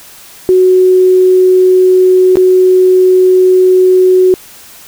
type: tone with dropouts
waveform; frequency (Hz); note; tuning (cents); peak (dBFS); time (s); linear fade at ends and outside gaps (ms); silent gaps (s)
sine; 370; F#4; 0; -3; 0.49-4.34; 0; 2.356-2.37
effects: white hiss -35 dBFS RMS until 4.87 s

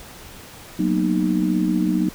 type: chord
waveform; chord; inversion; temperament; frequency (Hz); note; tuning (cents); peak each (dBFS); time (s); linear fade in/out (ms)
sine; B major seventh; second; just; 185.21 / 231.5 / 246.9 / 308.7; F#3 / A#3 / B3 / D#4; +2 / -12 / 0 / -14; -21 / -25 / -26 / -21; 0.79-2.09; 5
effects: pink hiss -41 dBFS RMS until 2.14 s

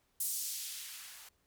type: noise with band-pass filter sweep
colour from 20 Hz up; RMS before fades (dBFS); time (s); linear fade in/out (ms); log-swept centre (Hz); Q
violet; -41; 0.2-1.29; 5; 9600 to 820; 0.93
effects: pink hiss -75 dBFS RMS until 1.46 s

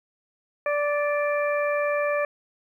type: harmonic tone with a mistuned harmonic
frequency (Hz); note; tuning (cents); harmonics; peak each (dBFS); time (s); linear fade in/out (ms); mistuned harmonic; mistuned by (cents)
584; D5; -10; 1 / 2 / 3 / 4; -23 / -30 / -31 / -33; 0.66-2.25; 2; 4; +21
effects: 10-bit

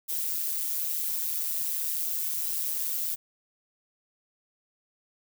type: noise with amplitude modulation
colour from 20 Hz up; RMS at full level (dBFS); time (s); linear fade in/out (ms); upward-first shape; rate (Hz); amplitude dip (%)
violet; -27; 0.08-3.16; 20; sine; 159; 70
effects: none

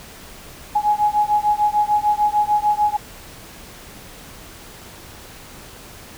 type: beating tone pair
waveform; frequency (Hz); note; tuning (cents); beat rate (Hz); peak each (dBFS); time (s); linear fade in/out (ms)
sine; 834 / 840.7; G#5 / G#5; +7 / +21; 6.7; -18 / -18; 0.75-2.97; 10
effects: pink hiss -40 dBFS RMS until 6.17 s

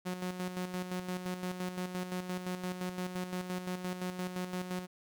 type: tone with tremolo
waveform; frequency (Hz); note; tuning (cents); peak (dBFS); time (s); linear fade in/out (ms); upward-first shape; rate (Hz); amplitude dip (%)
sawtooth; 181.9; F#3; -29; -30; 0.05-4.87; 20; square; 5.8; 55
effects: none

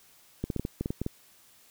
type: clicks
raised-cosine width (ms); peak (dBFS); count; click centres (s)
3; -17; 10; 0.44 / 0.502 / 0.563 / 0.596 / 0.651 / 0.81 / 0.859 / 0.905 / 1.016 / 1.064
effects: white hiss -59 dBFS RMS until 1.7 s

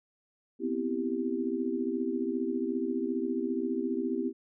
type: chord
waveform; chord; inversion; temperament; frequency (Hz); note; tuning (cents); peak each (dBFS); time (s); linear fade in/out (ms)
sine; C major seventh; third; equal; 246.9 / 261.6 / 329.6 / 392; B3 / C4 / E4 / G4; 0 / 0 / 0 / 0; -34; 0.59-4.33; 50
effects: none

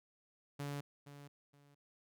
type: tone with echo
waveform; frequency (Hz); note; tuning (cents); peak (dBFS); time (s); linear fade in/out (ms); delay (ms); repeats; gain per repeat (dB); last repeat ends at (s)
sawtooth; 143; D3; -46; -36; 0.59-0.81; 10; 470; 2; -12; 1.75
effects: none

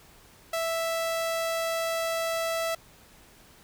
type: tone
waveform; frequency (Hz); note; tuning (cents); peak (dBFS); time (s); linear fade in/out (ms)
sawtooth; 659.3; E5; 0; -23; 0.53-2.75; 5
effects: pink hiss -55 dBFS RMS until 3.63 s

